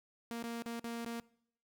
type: tone with dropouts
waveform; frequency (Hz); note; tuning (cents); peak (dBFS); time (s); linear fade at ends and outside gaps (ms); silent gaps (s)
sawtooth; 233.1; A#3; 0; -35; 0.31-1.2; 0; 0.427-0.439 / 0.622-0.66 / 0.796-0.842 / 1.048-1.061
effects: noise-tail reverb RT60 0.7 s tail -23 dB re dry